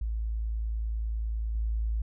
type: tone with level steps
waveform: sine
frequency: 55 Hz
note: A1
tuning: in tune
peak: -28 / -26 dBFS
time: 0.01-2.02 s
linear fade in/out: 5 ms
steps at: 1.55 s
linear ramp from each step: 2 ms
effects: none